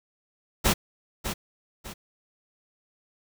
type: noise with echo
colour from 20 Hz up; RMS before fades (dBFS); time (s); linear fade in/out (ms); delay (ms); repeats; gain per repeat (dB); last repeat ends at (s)
pink; -21; 0.64-0.74; 20; 600; 2; -9; 1.94
effects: none